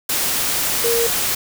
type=tone in noise; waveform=sine; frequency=466.2 Hz; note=A#4; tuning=in tune; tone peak=-17 dBFS; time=0.84-1.07 s; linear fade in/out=5 ms; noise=white; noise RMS=-20 dBFS; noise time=0.09-1.35 s; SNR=0 dB; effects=none